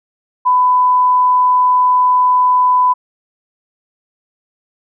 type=tone; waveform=sine; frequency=1000 Hz; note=B5; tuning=21 cents sharp; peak=-8 dBFS; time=0.45-2.94 s; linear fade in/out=20 ms; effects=none